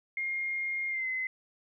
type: tone with pitch glide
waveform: sine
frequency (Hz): 2129 to 2046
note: C7 to C7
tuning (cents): +30 to -39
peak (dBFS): -30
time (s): 0.17-1.27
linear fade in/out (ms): 2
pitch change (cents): -69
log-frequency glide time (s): 0.89-1.08
effects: none